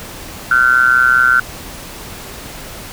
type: ring-modulated tone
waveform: triangle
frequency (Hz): 62.5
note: B1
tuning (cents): +21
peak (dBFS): -3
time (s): 0.51-1.4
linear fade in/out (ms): 5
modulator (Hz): 1450
effects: pink hiss -31 dBFS RMS until 2.92 s